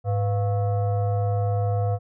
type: tone with frequency modulation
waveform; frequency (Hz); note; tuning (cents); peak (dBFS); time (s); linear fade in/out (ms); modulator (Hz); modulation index
sine; 103.83; G#2; 0; -20; 0.04-1.99; 50; 601; 0.66
effects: none